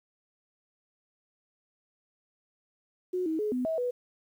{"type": "tone with pitch steps", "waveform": "sine", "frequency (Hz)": [364.7, 318.6, 423.4, 251.1, 645, 492.6], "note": ["F#4", "D#4", "G#4", "B3", "E5", "B4"], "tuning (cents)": [-25, 41, 33, 29, -38, -5], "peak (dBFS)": -27, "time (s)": [3.13, 3.91], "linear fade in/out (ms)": 10, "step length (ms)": 130, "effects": ["10-bit"]}